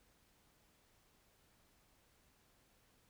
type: silence
effects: pink hiss -72 dBFS RMS until 3.09 s